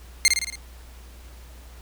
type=tone with echo; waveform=15% pulse; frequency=2111 Hz; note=C7; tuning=15 cents sharp; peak=-7 dBFS; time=0.25-0.28 s; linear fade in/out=0 ms; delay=55 ms; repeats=5; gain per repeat=-4 dB; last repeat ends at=0.555 s; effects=added 60 Hz sine -42 dBFS peak until 1.81 s + pink hiss -51 dBFS RMS until 1.81 s